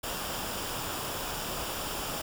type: noise with comb filter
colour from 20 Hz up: pink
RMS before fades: -35 dBFS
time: 0.03-2.22 s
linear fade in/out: 10 ms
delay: 0.48 ms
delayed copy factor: -0.5
effects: none